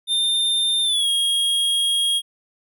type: tone with pitch glide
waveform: square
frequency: 3609 to 3271 Hz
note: A7 to G#7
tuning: +43 to -27 cents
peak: -18 dBFS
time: 0.07-2.22 s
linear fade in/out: 50 ms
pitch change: -170 cents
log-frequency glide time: 0.83-1.08 s
effects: none